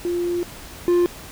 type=tone pair in turn; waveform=sine / triangle; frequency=349.2 / 350.9 Hz; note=F4 / F4; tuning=0 / +8 cents; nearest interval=unison; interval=8 cents; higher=second; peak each=-20 / -12 dBFS; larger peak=second; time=0.05-0.43 / 0.88-1.06 s; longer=first; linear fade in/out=0 ms; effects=pink hiss -39 dBFS RMS until 1.31 s